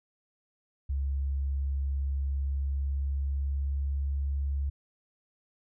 sine tone with pitch glide, 68.8 to 69.68 Hz, C#2 to C#2, -12 to +10 cents, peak -27 dBFS, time 0.89-4.7 s, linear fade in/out 10 ms, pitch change +22 cents, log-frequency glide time 2.26-4.2 s, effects none

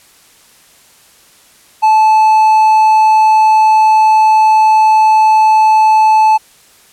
triangle tone, 870 Hz, A5, 20 cents flat, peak -3 dBFS, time 1.82-6.38 s, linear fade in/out 20 ms, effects white hiss -45 dBFS RMS until 6.92 s + low-pass 12000 Hz 12 dB/octave

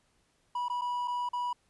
triangle tone with dropouts, 977 Hz, B5, 19 cents flat, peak -28 dBFS, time 0.55-1.53 s, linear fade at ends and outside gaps 5 ms, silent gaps 0.684-0.698 / 0.812-0.817 / 1.076-1.079 / 1.29-1.332 s, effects pink hiss -71 dBFS RMS until 1.69 s + resampled to 24000 Hz

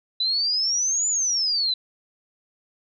sine exponential two-way sweep, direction up then down, 3951 to 7100 to 3951 Hz, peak -20 dBFS, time 0.2-1.74 s, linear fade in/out 5 ms, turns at 1.08 s, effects none

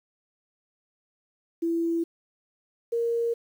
sine tone pair in turn, 334.1 / 466.4 Hz, E4 / A#4, +23 / +1 cents, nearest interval tritone, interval 578 cents, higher second, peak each -23 dBFS, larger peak neither, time 1.62-2.04 / 2.92-3.34 s, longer neither, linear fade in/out 10 ms, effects 9-bit

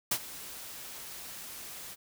white noise with ADSR envelope, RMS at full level -27 dBFS, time 0.11-1.96 s, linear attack 6 ms, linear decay 63 ms, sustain -17 dB, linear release 36 ms, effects none

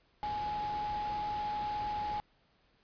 sine tone in noise, 838 Hz, G#5, 15 cents sharp, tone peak -33 dBFS, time 0.23-2.2 s, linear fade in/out 0 ms, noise pink, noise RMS -45 dBFS, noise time 0.23-2.2 s, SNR +9 dB, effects pink hiss -70 dBFS RMS until 2.83 s + resampled to 11025 Hz

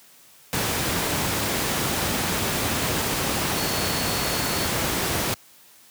sine tone in noise, 4394 Hz, C#8, 16 cents flat, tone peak -33 dBFS, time 3.57-4.66 s, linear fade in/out 0 ms, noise pink, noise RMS -24 dBFS, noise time 0.53-5.34 s, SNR -12 dB, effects white hiss -52 dBFS RMS until 5.9 s + high-pass 80 Hz 12 dB/octave

